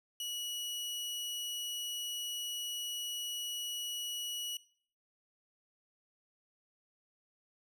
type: tone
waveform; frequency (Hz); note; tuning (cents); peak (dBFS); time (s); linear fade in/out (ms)
sawtooth; 2925; F#7; -21; -34; 0.2-4.57; 2
effects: noise-tail reverb RT60 0.5 s tail -20 dB re dry